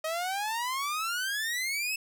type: exponential sweep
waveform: sawtooth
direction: up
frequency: 622.3 to 2637 Hz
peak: -26 dBFS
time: 0.04-1.96 s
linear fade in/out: 5 ms
effects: none